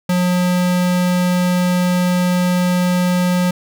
square tone, 179.6 Hz, F3, 49 cents sharp, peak -14 dBFS, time 0.09-3.51 s, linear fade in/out 5 ms, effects none

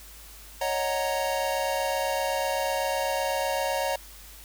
square chord, D# minor seventh, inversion third, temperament equal, 554.4 / 622.3 / 740 / 932.3 Hz, C#5 / D#5 / F#5 / A#5, 0 / 0 / 0 / 0 cents, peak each -30 / -33 / -33 / -32 dBFS, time 0.61-3.96 s, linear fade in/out 5 ms, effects added 51 Hz sine -48 dBFS peak until 4.44 s + white hiss -48 dBFS RMS until 4.44 s

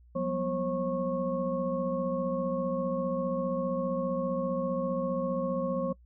sine tone cluster, 178.9 / 194 / 243.7 / 537 / 1096 Hz, F3 / G3 / B3 / C5 / C#6, +42 / -18 / -23 / +45 / -20 cents, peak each -34 / -39 / -35 / -30 / -39 dBFS, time 0.15-5.93 s, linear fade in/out 10 ms, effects noise-tail reverb RT60 0.1 s tail -23 dB re dry + added 60 Hz sine -54 dBFS peak until 6.05 s

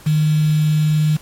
sine tone with quantisation, 153.2 Hz, D#3, 27 cents flat, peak -12 dBFS, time 0.06-1.17 s, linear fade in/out 10 ms, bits 5, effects pink hiss -43 dBFS RMS until 1.21 s + MP3 64 kbps

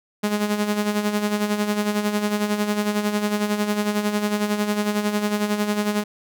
sawtooth tone with tremolo, 208.3 Hz, G#3, 5 cents sharp, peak -14 dBFS, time 0.23-6.04 s, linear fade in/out 10 ms, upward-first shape sine, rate 11 Hz, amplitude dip 60%, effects none

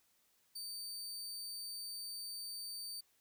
sawtooth tone, 4600 Hz, D8, 37 cents flat, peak -40 dBFS, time 0.55-3.01 s, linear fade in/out 10 ms, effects white hiss -74 dBFS RMS until 3.2 s

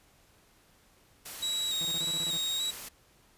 white noise, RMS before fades -42 dBFS, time 1.25-2.89 s, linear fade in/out 10 ms
35% pulse tone with vibrato, 3820 Hz, A#7, 42 cents sharp, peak -28 dBFS, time 1.42-2.71 s, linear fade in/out 10 ms, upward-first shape square, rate 1.7 Hz, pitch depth 26 cents each way
sawtooth tone bursts, 164.81 Hz, E3, in tune, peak -36 dBFS, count 9, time 1.81-2.371 s, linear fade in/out 2 ms, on 41 ms, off 24 ms
effects pink hiss -63 dBFS RMS until 3.37 s + resampled to 32000 Hz

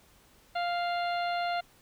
harmonic tone, 698.5 Hz, F5, in tune, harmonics 1 / 2 / 3 / 4 / 5 / 6, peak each -29 / -37 / -41 / -43 / -46 / -44 dBFS, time 0.55-1.61 s, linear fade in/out 10 ms, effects pink hiss -61 dBFS RMS until 1.81 s

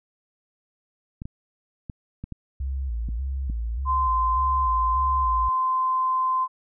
clicks, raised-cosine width 5 ms, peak -21 dBFS, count 7, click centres 1.219 / 1.255 / 1.898 / 2.24 / 2.323 / 3.088 / 3.499 s
sine tone with vibrato, 61.74 Hz, B1, in tune, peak -25 dBFS, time 2.6-5.49 s, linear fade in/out 5 ms, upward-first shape square, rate 1.7 Hz, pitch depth 140 cents each way
sine tone, 1035 Hz, C6, 19 cents flat, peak -20 dBFS, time 3.85-6.48 s, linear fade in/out 50 ms
effects none

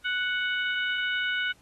harmonic tone, 740 Hz, F#5, in tune, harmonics 2 / 3 / 4 / 5, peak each -27 / -34 / -33 / -41 dBFS, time 0.04-1.53 s, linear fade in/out 20 ms, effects pink hiss -61 dBFS RMS until 1.61 s + AAC 32 kbps

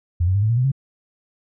sine tone with pitch steps, 86.5 / 93.25 / 100.52 / 108.36 / 116.81 / 125.91 / 135.73 Hz, F2 / F#2 / G2 / A2 / A#2 / B2 / C#3, -16 / +14 / +44 / -26 / +4 / +34 / -36 cents, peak -15 dBFS, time 0.2-0.718 s, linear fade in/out 10 ms, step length 74 ms, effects none

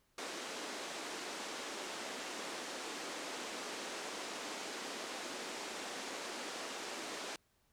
pink band-pass noise, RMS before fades -44 dBFS, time 0.18-7.36 s, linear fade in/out 2 ms, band 270 to 8100 Hz, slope 24 dB/octave, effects pink hiss -75 dBFS RMS until 7.72 s

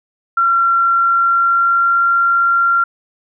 sine tone with pitch glide, 1367 to 1378.9 Hz, F6 to F6, -37 to -22 cents, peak -10 dBFS, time 0.37-2.84 s, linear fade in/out 5 ms, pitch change +15 cents, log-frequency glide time 0.79-2.05 s, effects none

